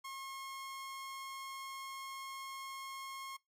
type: tone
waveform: sawtooth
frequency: 1079 Hz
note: C#6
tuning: 47 cents flat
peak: -40 dBFS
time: 0.04-3.37 s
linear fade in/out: 10 ms
effects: noise-tail reverb RT60 0.2 s tail -23 dB re dry + AAC 64 kbps